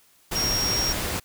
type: tone in noise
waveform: sine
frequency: 5588 Hz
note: F8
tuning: in tune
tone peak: -23 dBFS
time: 0.35-0.93 s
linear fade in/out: 10 ms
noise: pink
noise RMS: -28 dBFS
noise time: 0.31-1.2 s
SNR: +2 dB
effects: white hiss -59 dBFS RMS until 1.24 s